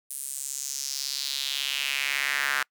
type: tone with high-pass filter sweep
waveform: square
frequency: 69.1 Hz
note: C#2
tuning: 5 cents flat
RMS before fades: -30 dBFS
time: 0.1-2.63 s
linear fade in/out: 5 ms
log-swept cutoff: 10000 to 1500 Hz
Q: 3
effects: noise-tail reverb RT60 0.1 s tail -26 dB re dry